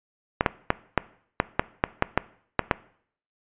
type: clicks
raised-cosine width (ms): 0.5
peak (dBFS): -3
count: 11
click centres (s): 0.409 / 0.462 / 0.704 / 0.977 / 1.401 / 1.595 / 1.839 / 2.024 / 2.176 / 2.593 / 2.712
effects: noise-tail reverb RT60 0.6 s tail -19 dB re dry + resampled to 8000 Hz